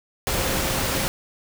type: tone in noise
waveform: sine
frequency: 533 Hz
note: C5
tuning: 32 cents sharp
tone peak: -33 dBFS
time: 0.27-1.08 s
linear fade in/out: 0 ms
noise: pink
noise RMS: -24 dBFS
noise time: 0.27-1.08 s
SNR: -12 dB
effects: none